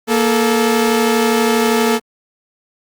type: tone pair together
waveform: sawtooth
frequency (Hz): 233.7 / 435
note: A#3 / A4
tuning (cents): +5 / -20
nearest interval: major seventh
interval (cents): 1075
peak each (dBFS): -11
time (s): 0.07-2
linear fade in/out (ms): 50
effects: Opus 48 kbps